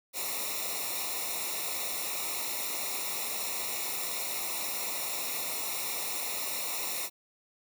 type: noise with comb filter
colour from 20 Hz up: white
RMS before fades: -34 dBFS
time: 0.13-7.1 s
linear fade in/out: 50 ms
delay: 0.63 ms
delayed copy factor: -0.95
effects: none